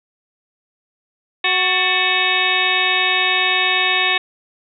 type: harmonic tone with a mistuned harmonic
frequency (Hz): 371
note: F#4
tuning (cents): +5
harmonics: 1 / 2 / 3 / 5 / 6 / 7 / 8 / 9 / 10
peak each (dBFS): -29 / -25 / -25 / -21 / -21 / -21 / -27 / -28 / -21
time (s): 1.44-4.18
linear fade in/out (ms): 5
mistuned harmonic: 5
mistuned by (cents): -75
effects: none